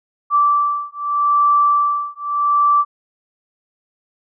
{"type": "beating tone pair", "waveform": "sine", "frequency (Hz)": [1165, 1165.81], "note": ["D6", "D6"], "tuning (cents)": [-14, -13], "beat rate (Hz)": 0.81, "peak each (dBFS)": -16, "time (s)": [0.3, 2.85], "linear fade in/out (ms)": 50, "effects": []}